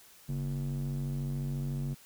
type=tone with band-pass filter; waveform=square; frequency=47 Hz; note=F#1; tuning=28 cents sharp; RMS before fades=-34 dBFS; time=0.28-1.95 s; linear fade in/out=20 ms; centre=170 Hz; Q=4.3; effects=white hiss -57 dBFS RMS until 2.05 s